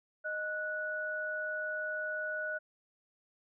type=tone pair together; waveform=sine; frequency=618.6 / 1473 Hz; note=D#5 / F#6; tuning=-10 / -8 cents; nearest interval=octave + minor third; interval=1502 cents; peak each=-39 / -35 dBFS; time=0.24-2.59 s; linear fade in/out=20 ms; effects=none